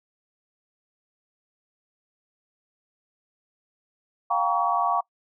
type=chord; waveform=sine; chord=G half-diminished seventh; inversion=third; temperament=just; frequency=705.6 / 784 / 940.8 / 1128.9 Hz; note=F5 / G5 / Bb5 / Db6; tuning=+18 / 0 / +16 / +31 cents; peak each=-26 / -28 / -27 / -24 dBFS; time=4.3-5.01 s; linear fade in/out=10 ms; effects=noise-tail reverb RT60 0.1 s tail -23 dB re dry